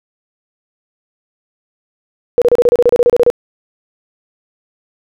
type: tone bursts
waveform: sine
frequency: 482.7 Hz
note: B4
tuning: 40 cents flat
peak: -5 dBFS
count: 14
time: 2.38-3.301 s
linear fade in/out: 0 ms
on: 37 ms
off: 31 ms
effects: none